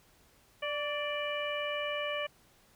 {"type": "harmonic tone with a mistuned harmonic", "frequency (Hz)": 589, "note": "D5", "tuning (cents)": 5, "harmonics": [1, 2, 3, 4, 5], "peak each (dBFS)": [-35, -40, -41, -39, -40], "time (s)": [0.62, 2.27], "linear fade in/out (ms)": 10, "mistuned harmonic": 2, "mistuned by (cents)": -38, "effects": ["pink hiss -64 dBFS RMS until 2.75 s"]}